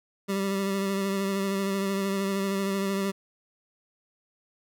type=tone with vibrato; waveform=25% pulse; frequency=195.8 Hz; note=G3; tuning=2 cents flat; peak=-22 dBFS; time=0.28-3.12 s; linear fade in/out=20 ms; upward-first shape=sine; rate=13 Hz; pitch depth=24 cents each way; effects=none